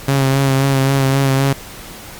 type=tone with vibrato; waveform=sawtooth; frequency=135.8 Hz; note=C#3; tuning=35 cents flat; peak=-8 dBFS; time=0.08-1.53 s; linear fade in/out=5 ms; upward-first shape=sine; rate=3.8 Hz; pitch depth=28 cents each way; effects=pink hiss -34 dBFS RMS until 2.19 s + Opus 48 kbps